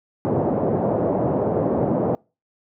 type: band-pass noise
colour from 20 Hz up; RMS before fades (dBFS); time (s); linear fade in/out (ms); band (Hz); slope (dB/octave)
white; -21; 0.25-2.15; 0; 100 to 650; 24
effects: noise-tail reverb RT60 0.3 s tail -26 dB re dry